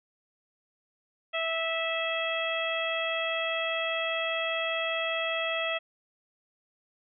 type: harmonic tone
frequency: 655 Hz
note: E5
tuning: 11 cents flat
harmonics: 1 / 2 / 3 / 4 / 5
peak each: -32 / -36 / -35 / -33 / -35 dBFS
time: 1.33-5.79 s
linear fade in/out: 20 ms
effects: none